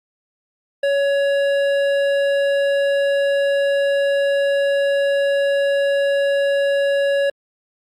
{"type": "tone with hard clipping", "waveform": "triangle", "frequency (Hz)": 560, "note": "C#5", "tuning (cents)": 18, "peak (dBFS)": -17, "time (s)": [0.83, 7.3], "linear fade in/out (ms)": 5, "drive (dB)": 15, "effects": ["Opus 48 kbps"]}